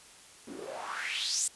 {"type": "noise with band-pass filter sweep", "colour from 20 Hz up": "white", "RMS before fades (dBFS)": -35, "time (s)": [0.47, 1.48], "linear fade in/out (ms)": 5, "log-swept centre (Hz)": [240, 8700], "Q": 5, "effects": ["white hiss -54 dBFS RMS until 1.55 s", "resampled to 24000 Hz"]}